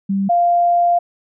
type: tone pair in turn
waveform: sine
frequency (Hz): 196 / 696.2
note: G3 / F5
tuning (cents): 0 / -6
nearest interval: octave + minor seventh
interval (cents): 2194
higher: second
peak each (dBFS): -15 / -11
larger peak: second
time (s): 0.09-0.29 / 0.29-0.99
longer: second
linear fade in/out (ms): 10
effects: none